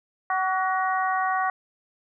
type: harmonic tone with a mistuned harmonic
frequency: 376.8 Hz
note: F#4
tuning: 32 cents sharp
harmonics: 2 / 3 / 4 / 5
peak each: -25 / -26 / -31 / -31 dBFS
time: 0.3-1.5 s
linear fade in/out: 2 ms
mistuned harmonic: 4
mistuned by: -36 cents
effects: none